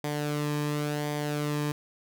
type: tone with flanger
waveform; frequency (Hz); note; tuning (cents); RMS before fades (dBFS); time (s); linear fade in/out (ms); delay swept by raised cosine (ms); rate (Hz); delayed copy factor
sawtooth; 148; D3; +14; -30; 0.04-1.72; 2; 0.73 to 1.44; 0.93; -0.55
effects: none